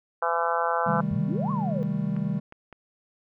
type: harmonic tone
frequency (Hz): 168.5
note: E3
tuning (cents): +38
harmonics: 3 / 4 / 5 / 6 / 7 / 8 / 9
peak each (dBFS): -30 / -30 / -29 / -30 / -31 / -30 / -34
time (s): 0.22-1.01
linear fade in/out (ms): 5
type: chord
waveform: triangle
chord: A half-diminished seventh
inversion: first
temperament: just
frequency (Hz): 132 / 158.4 / 198 / 220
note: C3 / Eb3 / G3 / A3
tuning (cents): +16 / +31 / +18 / 0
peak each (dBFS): -32 / -27 / -26 / -32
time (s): 0.86-2.4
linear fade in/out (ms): 10
type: exponential two-way sweep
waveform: sine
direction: up then down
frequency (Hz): 79.2 to 1138 to 463.2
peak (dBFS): -30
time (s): 1.11-1.83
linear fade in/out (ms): 0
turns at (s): 1.51
type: clicks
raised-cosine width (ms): 0.5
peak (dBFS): -29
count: 3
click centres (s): 2.165 / 2.524 / 2.727
effects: none